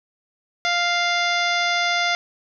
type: harmonic tone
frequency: 698.5 Hz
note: F5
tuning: in tune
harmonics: 1 / 2 / 3 / 4 / 5 / 6 / 7 / 8 / 9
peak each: -24 / -25 / -23 / -34 / -27 / -35 / -30 / -38 / -37 dBFS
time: 0.65-2.15 s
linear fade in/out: 0 ms
effects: none